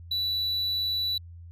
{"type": "tone", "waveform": "triangle", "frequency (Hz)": 3951, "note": "B7", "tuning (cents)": 0, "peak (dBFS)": -24, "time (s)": [0.11, 1.18], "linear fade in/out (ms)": 5, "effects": ["added 85 Hz sine -42 dBFS peak until 1.51 s"]}